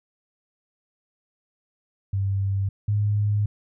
sine tone pair in turn, 98 / 103.85 Hz, G2 / G#2, 0 / 0 cents, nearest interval minor second, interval 100 cents, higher second, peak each -21 / -19 dBFS, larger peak second, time 2.13-2.69 / 2.88-3.46 s, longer second, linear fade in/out 5 ms, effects none

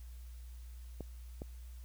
clicks, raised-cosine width 2 ms, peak -29 dBFS, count 2, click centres 1.007 / 1.419 s, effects added 60 Hz sine -46 dBFS peak until 1.84 s + white hiss -65 dBFS RMS until 1.84 s

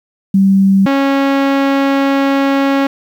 sine / sawtooth tone pair in turn, 194.2 / 275.1 Hz, G3 / C#4, -16 / -13 cents, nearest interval tritone, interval 603 cents, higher second, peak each -6 dBFS, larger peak neither, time 0.34-0.86 / 0.86-2.87 s, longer second, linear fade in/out 5 ms, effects low-pass 3000 Hz 12 dB/octave + 7-bit

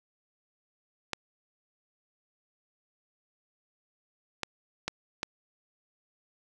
clicks, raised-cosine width 0.2 ms, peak -13 dBFS, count 4, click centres 1.133 / 4.433 / 4.88 / 5.231 s, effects 9-bit

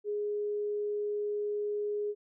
sine tone, 415.3 Hz, G#4, in tune, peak -30 dBFS, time 0.04-2.15 s, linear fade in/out 50 ms, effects none

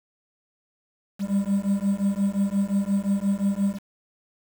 triangle beating tone pair, 196 / 201.7 Hz, G3 / G3, 0 / +50 cents, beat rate 5.7 Hz, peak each -22 dBFS, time 1.19-3.79 s, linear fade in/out 50 ms, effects 7-bit

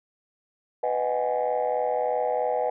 sine chord, G# minor seventh, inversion first, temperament just, 498.4 / 623 / 747.5 / 830.6 Hz, B4 / D#5 / F#5 / G#5, +16 / +2 / +17 / 0 cents, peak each -26 / -27 / -28 / -29 dBFS, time 0.83-2.7 s, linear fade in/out 5 ms, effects tanh soft clip ceiling -16 dBFS

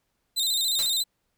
sawtooth tone with vibrato, 3852 Hz, B7, 44 cents flat, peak -20 dBFS, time 0.36-1.04 s, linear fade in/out 20 ms, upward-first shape square, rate 14 Hz, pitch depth 74 cents each way
white noise with exponential decay, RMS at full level -30 dBFS, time 0.79-1.01 s, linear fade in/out 0 ms, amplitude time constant 46 ms
effects pink hiss -75 dBFS RMS until 1.37 s

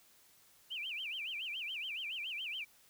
sine tone with vibrato, 2718 Hz, F7, 48 cents flat, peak -38 dBFS, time 0.7-2.65 s, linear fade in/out 20 ms, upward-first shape sine, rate 7.1 Hz, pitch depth 270 cents each way, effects white hiss -65 dBFS RMS until 2.89 s

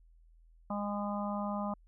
harmonic tone, 204.7 Hz, G#3, 25 cents flat, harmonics 1 / 3 / 4 / 5 / 6, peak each -35 / -40 / -41 / -42 / -43 dBFS, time 0.7-1.74 s, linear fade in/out 5 ms, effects added 41 Hz sine -58 dBFS peak until 1.87 s

